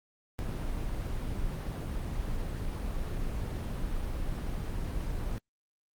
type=noise; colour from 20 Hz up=brown; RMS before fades=-33 dBFS; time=0.39-5.38 s; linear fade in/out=0 ms; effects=Opus 24 kbps